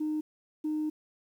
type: tone pair in turn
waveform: sine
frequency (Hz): 306.9 / 306.9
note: D#4 / D#4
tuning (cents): -24 / -24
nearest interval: unison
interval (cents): 0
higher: neither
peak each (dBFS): -27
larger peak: neither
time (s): 0-0.21 / 0.64-0.9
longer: second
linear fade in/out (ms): 10
effects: tanh soft clip ceiling -25 dBFS + 10-bit